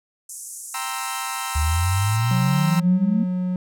white band-pass noise, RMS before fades -36 dBFS, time 0.29-2.17 s, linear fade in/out 5 ms, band 6300 to 11000 Hz, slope 48 dB/octave
sawtooth chord, C dominant seventh, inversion second, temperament equal, 784 / 932.3 / 1046.5 / 1318.5 Hz, G5 / Bb5 / C6 / E6, 0 / 0 / 0 / 0 cents, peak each -30 / -28 / -29 / -27 dBFS, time 0.74-2.8 s, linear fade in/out 5 ms
sine exponential sweep, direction up, 73 to 227.2 Hz, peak -18 dBFS, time 1.55-3.24 s, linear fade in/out 10 ms
triangle tone, 182.1 Hz, F#3, 27 cents flat, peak -19 dBFS, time 2.31-3.56 s, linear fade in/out 2 ms
effects none

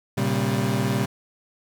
30% pulse chord, G diminished, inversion first, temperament equal with one note detuned, 116.54 / 135.5 / 196 Hz, Bb2 / Db3 / G3, 0 / -39 / 0 cents, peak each -23 dBFS, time 0.17-1.06 s, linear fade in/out 10 ms, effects none

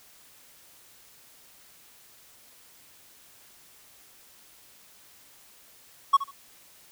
triangle tone with echo, 1108.7 Hz, C#6, in tune, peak -12 dBFS, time 6.13-6.17 s, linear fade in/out 10 ms, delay 72 ms, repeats 2, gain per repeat -14 dB, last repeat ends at 6.314 s, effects white hiss -55 dBFS RMS until 6.91 s

